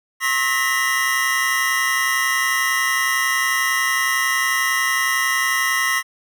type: tone cluster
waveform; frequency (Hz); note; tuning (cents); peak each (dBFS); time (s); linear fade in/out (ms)
square; 1075 / 1294 / 1861 / 1992 / 2831; C6 / E6 / A#6 / B6 / F7; +47 / -32 / -3 / +14 / +23; -25 / -28 / -23 / -22 / -31; 0.2-6.03; 50
effects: none